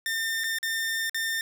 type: tone with dropouts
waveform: sawtooth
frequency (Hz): 1806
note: A6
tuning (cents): +45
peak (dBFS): -23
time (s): 0.06-1.41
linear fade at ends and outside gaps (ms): 1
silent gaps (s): 0.437-0.441 / 0.586-0.629 / 1.096-1.145
effects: none